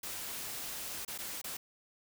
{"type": "noise with dropouts", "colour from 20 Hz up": "white", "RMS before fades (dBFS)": -41, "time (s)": [0.03, 1.57], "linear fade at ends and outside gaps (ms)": 5, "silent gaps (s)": [[1.05, 1.078], [1.179, 1.186], [1.416, 1.441]], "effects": []}